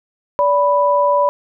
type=tone pair together; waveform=sine; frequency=578.1 / 987.8 Hz; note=D5 / B5; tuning=-27 / 0 cents; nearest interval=major sixth; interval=927 cents; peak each=-14 dBFS; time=0.39-1.29 s; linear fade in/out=0 ms; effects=none